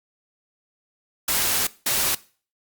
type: noise bursts at uneven times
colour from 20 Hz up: white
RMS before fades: -22 dBFS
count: 2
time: 1.28-1.67 / 1.86-2.15 s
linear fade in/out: 5 ms
effects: noise-tail reverb RT60 0.4 s tail -20 dB re dry + Opus 48 kbps